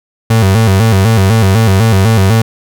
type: tone with vibrato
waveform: 35% pulse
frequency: 103.83 Hz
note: G#2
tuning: in tune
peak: -4 dBFS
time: 0.3-2.42 s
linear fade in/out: 5 ms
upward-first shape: square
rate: 4 Hz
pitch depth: 140 cents each way
effects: none